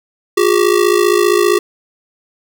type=ring-modulated tone; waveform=square; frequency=383.9 Hz; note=G4; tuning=36 cents flat; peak=-7 dBFS; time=0.37-1.59 s; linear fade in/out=5 ms; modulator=27.6 Hz; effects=none